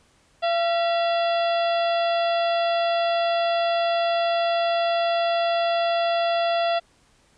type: harmonic tone with a mistuned harmonic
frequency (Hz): 680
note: F5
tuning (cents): -46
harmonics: 1 / 2 / 3 / 4 / 5 / 6 / 7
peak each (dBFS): -20 / -31 / -35 / -34 / -33 / -41 / -40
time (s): 0.42-6.8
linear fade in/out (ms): 20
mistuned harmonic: 3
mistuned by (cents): -80
effects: pink hiss -60 dBFS RMS until 7.37 s + resampled to 22050 Hz